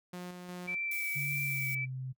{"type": "tone with tremolo", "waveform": "sawtooth", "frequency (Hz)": 179, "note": "F3", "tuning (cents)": 43, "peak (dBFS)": -36, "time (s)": [0.13, 0.75], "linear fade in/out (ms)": 5, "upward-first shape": "square", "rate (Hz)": 2.8, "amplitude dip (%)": 35}
{"type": "tone with vibrato", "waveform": "sine", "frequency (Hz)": 2319, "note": "D7", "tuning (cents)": -22, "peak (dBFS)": -33, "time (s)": [0.67, 1.86], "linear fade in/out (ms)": 20, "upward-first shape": "triangle", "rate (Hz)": 1.7, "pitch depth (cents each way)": 21}
{"type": "noise", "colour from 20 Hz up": "violet", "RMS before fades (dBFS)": -42, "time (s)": [0.91, 1.75], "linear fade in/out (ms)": 5}
{"type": "tone with pitch glide", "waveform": "sine", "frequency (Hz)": [143.3, 129.9], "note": ["D3", "C3"], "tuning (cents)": [-42, -12], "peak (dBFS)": -36, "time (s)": [1.15, 2.13], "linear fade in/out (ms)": 20, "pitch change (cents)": -170, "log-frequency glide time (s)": [1.32, 1.86]}
{"effects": ["noise-tail reverb RT60 0.1 s tail -21 dB re dry"]}